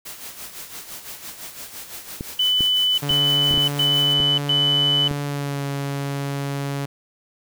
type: noise with tremolo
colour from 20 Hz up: white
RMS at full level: -34 dBFS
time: 0.05-4.14 s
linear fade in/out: 10 ms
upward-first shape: sine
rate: 5.9 Hz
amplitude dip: 60%
type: clicks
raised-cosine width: 3 ms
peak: -15 dBFS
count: 8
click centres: 2.209 / 2.607 / 3.108 / 3.511 / 3.541 / 3.576 / 4.202 / 5.112 s
type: tone bursts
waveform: sine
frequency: 3000 Hz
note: F#7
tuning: 23 cents sharp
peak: -16 dBFS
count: 4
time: 2.39-5.08 s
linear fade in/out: 5 ms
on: 590 ms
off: 110 ms
type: tone with pitch glide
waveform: sawtooth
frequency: 143.6 to 140.16 Hz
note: D3 to C#3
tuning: -39 to +19 cents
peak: -20 dBFS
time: 3.02-6.86 s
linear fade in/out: 10 ms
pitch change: -42 cents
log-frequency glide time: 5.25-5.66 s
effects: none